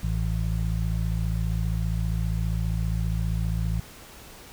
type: harmonic tone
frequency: 55 Hz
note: A1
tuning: in tune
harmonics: 1 / 2 / 3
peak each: -26 / -28 / -30 dBFS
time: 0.03-3.8 s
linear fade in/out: 5 ms
effects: pink hiss -46 dBFS RMS until 4.52 s